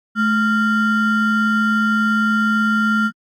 triangle ring-modulated tone, 803 Hz, G5, 41 cents sharp, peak -9 dBFS, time 0.15-3.11 s, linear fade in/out 50 ms, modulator 587 Hz, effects AAC 48 kbps

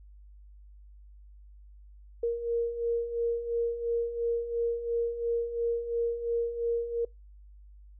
sine beating tone pair, 466.2 / 469.1 Hz, A#4 / A#4, 0 / +11 cents, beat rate 2.9 Hz, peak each -34 / -28 dBFS, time 2.23-7.05 s, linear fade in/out 5 ms, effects noise-tail reverb RT60 0.2 s tail -25 dB re dry + added 50 Hz sine -49 dBFS peak until 7.99 s

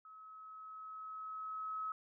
sine tone with level ramp, 1284 Hz, E6, 46 cents flat, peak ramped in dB -53 to -37 dBFS, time 0.05-1.92 s, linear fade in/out 2 ms, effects none

